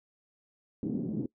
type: band-pass noise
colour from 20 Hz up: pink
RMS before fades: -33 dBFS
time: 0.83-1.26 s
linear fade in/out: 2 ms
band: 170 to 300 Hz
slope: 24 dB/octave
effects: noise-tail reverb RT60 0.1 s tail -20 dB re dry